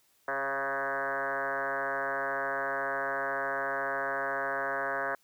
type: tone with frequency modulation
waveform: sine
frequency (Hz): 1100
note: C#6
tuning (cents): -14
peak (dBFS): -29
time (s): 0.28-5.15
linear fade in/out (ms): 2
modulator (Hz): 138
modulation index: 4.7
effects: white hiss -68 dBFS RMS until 5.23 s